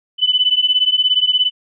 sine beating tone pair, 2994 / 3011 Hz, F#7 / F#7, +20 / +30 cents, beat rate 17 Hz, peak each -15 dBFS, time 0.18-1.51 s, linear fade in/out 50 ms, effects none

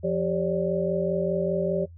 sine tone cluster, 173.5 / 390.7 / 547 / 592 Hz, F3 / G4 / C#5 / D5, -11 / -6 / -23 / +14 cents, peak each -28 dBFS, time 0.03-1.86 s, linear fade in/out 20 ms, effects noise-tail reverb RT60 0.1 s tail -20 dB re dry + added 85 Hz sine -43 dBFS peak until 1.97 s

